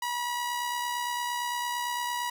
sawtooth tone with amplitude modulation, 968 Hz, B5, 35 cents flat, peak -24 dBFS, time 0.02-2.3 s, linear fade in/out 5 ms, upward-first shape sine, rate 68.8 Hz, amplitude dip 35%, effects none

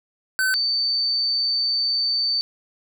square / sine tone pair in turn, 1526 / 4562 Hz, G6 / C#8, -47 / +49 cents, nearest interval octave + perfect fifth, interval 1896 cents, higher second, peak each -19 dBFS, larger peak neither, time 0.39-0.54 / 0.54-2.41 s, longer second, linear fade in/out 0 ms, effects none

